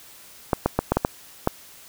clicks, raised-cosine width 1 ms, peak -4 dBFS, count 7, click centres 0.532 / 0.66 / 0.79 / 0.92 / 0.97 / 1.049 / 1.474 s, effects white hiss -47 dBFS RMS until 1.88 s

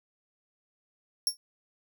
25% pulse tone with exponential decay, 5500 Hz, F8, 27 cents flat, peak -15 dBFS, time 1.27-1.37 s, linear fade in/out 1 ms, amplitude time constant 20 ms, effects none

